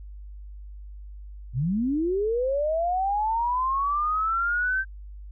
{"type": "linear sweep", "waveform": "sine", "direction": "up", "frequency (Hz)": [110, 1568], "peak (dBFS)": -22, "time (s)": [1.53, 4.85], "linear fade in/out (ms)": 50, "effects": ["added 50 Hz sine -38 dBFS peak until 5.31 s"]}